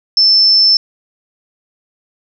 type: tone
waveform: sine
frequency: 5300 Hz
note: E8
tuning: 9 cents sharp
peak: -6 dBFS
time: 0.17-0.77 s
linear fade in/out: 2 ms
effects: none